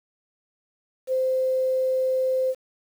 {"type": "tone with quantisation", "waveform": "sine", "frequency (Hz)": 519, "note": "C5", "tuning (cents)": -14, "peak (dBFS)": -20, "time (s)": [1.07, 2.55], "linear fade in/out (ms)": 50, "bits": 8, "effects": []}